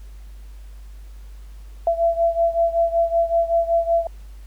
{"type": "beating tone pair", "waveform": "sine", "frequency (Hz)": [671, 676.3], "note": ["E5", "E5"], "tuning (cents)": [31, 44], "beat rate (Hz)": 5.3, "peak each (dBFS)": [-18, -21], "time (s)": [1.87, 4.07], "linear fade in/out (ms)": 2, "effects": ["added 50 Hz sine -36 dBFS peak until 4.46 s", "pink hiss -56 dBFS RMS until 4.46 s"]}